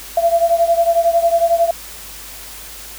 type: beating tone pair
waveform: sine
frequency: 673 / 684 Hz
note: E5 / F5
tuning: +36 / -36 cents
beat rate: 11 Hz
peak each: -13 / -16 dBFS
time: 0.17-1.71 s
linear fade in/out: 5 ms
effects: added 50 Hz sine -42 dBFS peak until 2.98 s + white hiss -34 dBFS RMS until 2.98 s